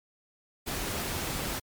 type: noise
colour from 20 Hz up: pink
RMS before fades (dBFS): -33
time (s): 0.66-1.6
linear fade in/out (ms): 20
effects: MP3 96 kbps